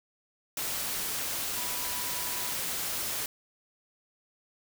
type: tone in noise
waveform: sine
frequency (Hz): 984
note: B5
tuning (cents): -7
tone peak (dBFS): -44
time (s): 1.56-2.51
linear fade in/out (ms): 2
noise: white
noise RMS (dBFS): -33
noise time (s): 0.57-3.26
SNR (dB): -14
effects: none